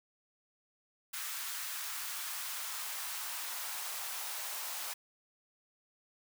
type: noise with high-pass filter sweep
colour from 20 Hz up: white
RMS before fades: -40 dBFS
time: 1.13-4.94 s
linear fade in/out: 10 ms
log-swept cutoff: 1300 to 740 Hz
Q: 1.5
effects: none